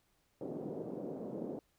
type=band-pass noise; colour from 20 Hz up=white; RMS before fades=-42 dBFS; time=0.41-1.59 s; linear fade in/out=2 ms; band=160 to 490 Hz; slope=24 dB/octave; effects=pink hiss -75 dBFS RMS until 1.78 s